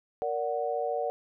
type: chord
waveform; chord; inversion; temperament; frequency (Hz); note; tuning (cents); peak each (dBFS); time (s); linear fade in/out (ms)
sine; Bb augmented; none; equal with one note detuned; 466.2 / 580.6 / 740; Bb4 / D5 / F#5; 0 / -20 / 0; -32; 0.22-1.1; 0
effects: none